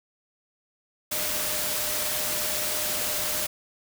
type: tone in noise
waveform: sine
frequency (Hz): 607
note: D#5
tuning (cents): -43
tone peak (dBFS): -38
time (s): 1.11-3.47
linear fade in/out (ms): 10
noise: white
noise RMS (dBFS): -28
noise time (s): 1.11-3.47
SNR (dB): -13
effects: none